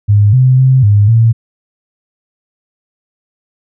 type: tone with pitch steps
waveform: sine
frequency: 103.1 / 128.8 / 131 / 102.9 / 114.1 Hz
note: G#2 / C3 / C3 / G#2 / A#2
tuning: -12 / -27 / +2 / -16 / -37 cents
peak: -4 dBFS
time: 0.08-1.33 s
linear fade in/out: 20 ms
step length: 250 ms
effects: none